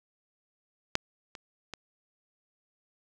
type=clicks; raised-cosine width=0.2 ms; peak=-7 / -25 / -21 dBFS; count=3; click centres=0.954 / 1.352 / 1.737 s; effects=none